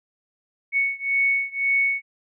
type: beating tone pair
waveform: sine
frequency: 2217 / 2218.9 Hz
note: C#7 / C#7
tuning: 0 / +1 cents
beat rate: 1.9 Hz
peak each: -22 / -23 dBFS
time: 0.72-2.02 s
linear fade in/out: 50 ms
effects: none